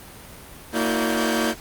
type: tone cluster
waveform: sawtooth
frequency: 230.6 / 321.8 / 363.4 / 574 / 1566 Hz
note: A#3 / E4 / F#4 / D5 / G6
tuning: -19 / -42 / -31 / -40 / -2 cents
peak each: -20 / -22 / -25 / -25 / -26 dBFS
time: 0.72-1.55 s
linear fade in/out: 50 ms
effects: pink hiss -42 dBFS RMS until 1.6 s + Opus 32 kbps